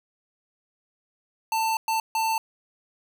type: tone bursts at uneven times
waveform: square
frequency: 891 Hz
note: A5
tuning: 22 cents sharp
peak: -23 dBFS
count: 3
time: 1.52-1.77 / 1.88-2 / 2.15-2.38 s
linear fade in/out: 2 ms
effects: none